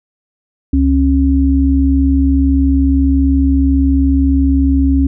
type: tone pair together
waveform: sine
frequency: 69.67 / 272 Hz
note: C#2 / C#4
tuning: +9 / -33 cents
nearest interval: 2 octaves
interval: 2358 cents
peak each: -11 dBFS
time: 0.73-5.07 s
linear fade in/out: 5 ms
effects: none